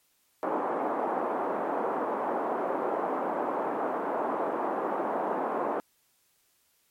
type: band-pass noise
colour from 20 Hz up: white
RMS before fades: -30 dBFS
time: 0.43-5.8 s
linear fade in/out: 0 ms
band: 260 to 1000 Hz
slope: 24 dB/octave
effects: white hiss -69 dBFS RMS until 6.9 s + MP3 64 kbps